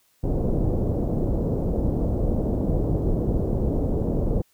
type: low-pass noise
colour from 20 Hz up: pink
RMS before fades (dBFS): -23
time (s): 0.23-4.42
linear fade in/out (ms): 10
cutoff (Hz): 550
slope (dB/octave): 24
effects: white hiss -64 dBFS RMS until 4.53 s